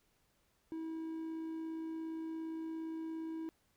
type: tone with amplitude modulation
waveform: triangle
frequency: 323 Hz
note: E4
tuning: 35 cents flat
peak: -36 dBFS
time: 0.72-3.49 s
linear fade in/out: 0 ms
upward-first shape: sine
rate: 57.3 Hz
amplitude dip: 25%
effects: pink hiss -75 dBFS RMS until 3.76 s